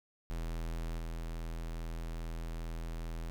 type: tone with level steps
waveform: square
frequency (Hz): 41.2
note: E1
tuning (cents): 0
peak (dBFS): -36 / -38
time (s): 0.3-3.3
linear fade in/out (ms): 0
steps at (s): 0.98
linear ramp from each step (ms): 10
effects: none